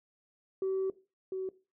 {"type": "tone pair in turn", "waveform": "sine", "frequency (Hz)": [382, 377.6], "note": ["G4", "F#4"], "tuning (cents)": [-45, 35], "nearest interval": "unison", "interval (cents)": 20, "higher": "first", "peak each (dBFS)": [-27, -32], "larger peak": "first", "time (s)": [[0.62, 0.9], [1.32, 1.49]], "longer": "first", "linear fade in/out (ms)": 2, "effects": ["noise-tail reverb RT60 0.3 s tail -18 dB re dry", "tanh soft clip ceiling -26 dBFS"]}